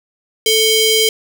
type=ring-modulated tone; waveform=sawtooth; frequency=1790 Hz; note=A6; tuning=29 cents sharp; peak=-4 dBFS; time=0.46-1.09 s; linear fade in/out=2 ms; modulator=1350 Hz; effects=none